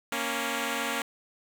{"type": "tone pair together", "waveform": "5% pulse", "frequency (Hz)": [233.1, 277.4], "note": ["A#3", "C#4"], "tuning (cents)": [0, 1], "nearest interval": "minor third", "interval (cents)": 301, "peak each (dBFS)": -20, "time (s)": [0.12, 1.02], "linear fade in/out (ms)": 2, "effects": []}